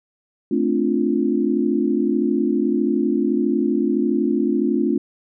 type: chord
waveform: sine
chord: D minor seventh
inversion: second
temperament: equal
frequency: 220 / 261.6 / 293.7 / 349.2 Hz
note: A3 / C4 / D4 / F4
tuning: 0 / 0 / 0 / 0 cents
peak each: -22 dBFS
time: 0.51-4.98 s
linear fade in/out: 5 ms
effects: none